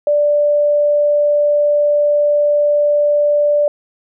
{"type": "tone", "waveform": "sine", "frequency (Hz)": 587.3, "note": "D5", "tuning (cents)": 0, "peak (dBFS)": -10, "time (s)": [0.07, 3.68], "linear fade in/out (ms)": 2, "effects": []}